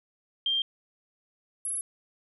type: tone pair in turn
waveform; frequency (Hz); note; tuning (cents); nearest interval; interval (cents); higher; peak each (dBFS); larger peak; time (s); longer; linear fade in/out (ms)
sine; 3181 / 10786; G7 / E9; +25 / +39; octave + major sixth; 2114; second; -24 / -29; first; 0.46-0.62 / 1.65-1.81; neither; 2
effects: none